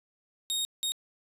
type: tone bursts at uneven times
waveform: sawtooth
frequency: 3729 Hz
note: A#7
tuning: in tune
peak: -25 dBFS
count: 2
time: 0.5-0.65 / 0.83-0.92 s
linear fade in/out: 0 ms
effects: resampled to 32000 Hz + 9-bit